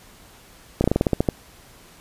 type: slowing click train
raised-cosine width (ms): 2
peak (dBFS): -4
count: 10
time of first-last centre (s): 0.81-1.288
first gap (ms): 31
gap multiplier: 1.13
effects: pink hiss -49 dBFS RMS until 2 s + resampled to 32000 Hz